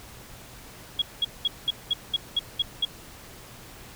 sine tone bursts, 3322 Hz, G#7, in tune, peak -20 dBFS, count 9, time 0.99-2.851 s, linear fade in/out 5 ms, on 29 ms, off 200 ms, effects added 120 Hz sine -55 dBFS peak until 3.95 s + pink hiss -46 dBFS RMS until 3.95 s

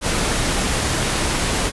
pink noise, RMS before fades -20 dBFS, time 0.01-1.72 s, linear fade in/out 50 ms, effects resampled to 24000 Hz

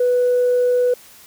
sine tone, 493.9 Hz, B4, in tune, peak -12 dBFS, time 0-0.94 s, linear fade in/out 5 ms, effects tanh soft clip ceiling -10 dBFS + white hiss -45 dBFS RMS until 1.26 s

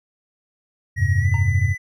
sine chord, F suspended second, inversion none, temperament equal with one note detuned, 87.31 / 100.52 / 130.81 Hz, F2 / G2 / C3, 0 / +44 / 0 cents, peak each -20 / -18 / -23 dBFS, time 0.96-1.75 s, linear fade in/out 50 ms
triangle tone with pitch glide, 1900 to 2000 Hz, A#6 to B6, +33 to +21 cents, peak -26 dBFS, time 0.96-1.78 s, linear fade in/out 20 ms, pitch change +88 cents, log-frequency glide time 1.19-1.28 s
triangle tone with exponential decay, 923 Hz, A#5, 17 cents flat, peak -27 dBFS, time 1.34-1.56 s, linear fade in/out 0 ms, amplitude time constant 46 ms
effects none

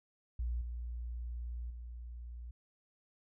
sine tone with level steps, 59.4 Hz, A#1, 33 cents sharp, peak -33 / -38 / -43 dBFS, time 0.39-2.51 s, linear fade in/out 5 ms, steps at 0.61 / 1.7 s, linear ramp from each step 5 ms, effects none

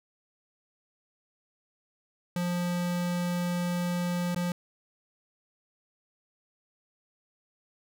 square tone with dropouts, 176.1 Hz, F3, 15 cents sharp, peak -28 dBFS, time 2.36-4.52 s, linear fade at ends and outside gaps 2 ms, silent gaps 4.347-4.361 s, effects none

